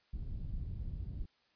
pink low-pass noise, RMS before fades -40 dBFS, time 0.13-1.26 s, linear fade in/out 10 ms, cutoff 100 Hz, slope 12 dB/octave, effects white hiss -72 dBFS RMS until 1.55 s + resampled to 11025 Hz

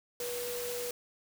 sine tone in noise, 485.6 Hz, B4, 29 cents flat, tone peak -36 dBFS, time 0.2-0.91 s, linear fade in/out 2 ms, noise white, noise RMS -40 dBFS, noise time 0.2-0.91 s, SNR +1 dB, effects none

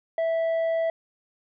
triangle tone with tanh clipping, 657 Hz, E5, 6 cents flat, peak -23 dBFS, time 0.18-0.9 s, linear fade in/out 2 ms, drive 9 dB, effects none

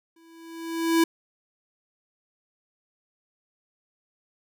square tone with exponential growth, 330 Hz, E4, 2 cents sharp, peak -16 dBFS, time 0.16-1.04 s, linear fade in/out 5 ms, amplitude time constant 190 ms, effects none

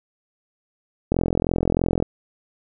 click train, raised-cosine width 2 ms, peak -6 dBFS, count 40, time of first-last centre 1.12-2.025 s, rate 43.1 Hz, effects none

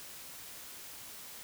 silence, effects white hiss -48 dBFS RMS until 1.43 s

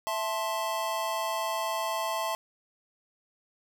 square chord, A minor, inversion second, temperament just, 660 / 880 / 1056 Hz, E5 / A5 / C6, +2 / 0 / +16 cents, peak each -34 dBFS, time 0.07-2.35 s, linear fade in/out 0 ms, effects none

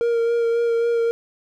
triangle tone with vibrato, 466.2 Hz, A#4, in tune, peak -15 dBFS, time 0.01-1.11 s, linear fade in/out 0 ms, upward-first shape sine, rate 3.7 Hz, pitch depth 17 cents each way, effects none

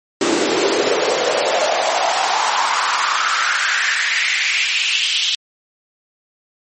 pink noise with high-pass filter sweep, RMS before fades -17 dBFS, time 0.21-5.35 s, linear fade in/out 2 ms, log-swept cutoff 320 to 3300 Hz, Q 4.4, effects MP3 32 kbps

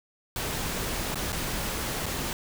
pink noise with dropouts, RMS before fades -31 dBFS, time 0.36-2.33 s, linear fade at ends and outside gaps 1 ms, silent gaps 1.145-1.156 / 1.321-1.328 / 2.058-2.063 s, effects none

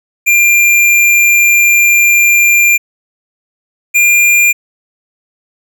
square tone pair in turn, 2388 / 2400 Hz, D7 / D7, +28 / +37 cents, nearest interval unison, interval 9 cents, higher second, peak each -6 dBFS, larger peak neither, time 0.26-2.78 / 3.94-4.53 s, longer first, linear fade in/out 20 ms, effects none

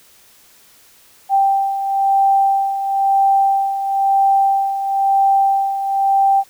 sine beating tone pair, 784 / 785 Hz, G5 / G5, 0 / +2 cents, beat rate 1 Hz, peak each -20 / -13 dBFS, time 1.29-6.44 s, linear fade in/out 50 ms, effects white hiss -49 dBFS RMS until 6.49 s

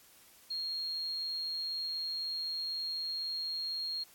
sine tone, 4254 Hz, C8, 28 cents sharp, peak -34 dBFS, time 0.5-4.04 s, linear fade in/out 10 ms, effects white hiss -60 dBFS RMS until 4.14 s + AAC 64 kbps

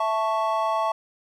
triangle chord, A major, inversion second, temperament equal, 659.3 / 880 / 1108.7 Hz, E5 / A5 / C#6, 0 / 0 / 0 cents, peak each -24 dBFS, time 0-0.92 s, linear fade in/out 5 ms, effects none

